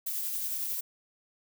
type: noise with tremolo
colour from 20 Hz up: violet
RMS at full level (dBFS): -32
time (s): 0.06-0.81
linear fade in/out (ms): 10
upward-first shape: triangle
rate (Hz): 11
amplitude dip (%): 30
effects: none